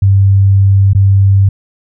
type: tone with dropouts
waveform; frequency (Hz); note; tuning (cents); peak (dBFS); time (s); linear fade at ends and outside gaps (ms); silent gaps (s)
sine; 98; G2; 0; -4; 0.02-1.49; 5; 0.933-0.949
effects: none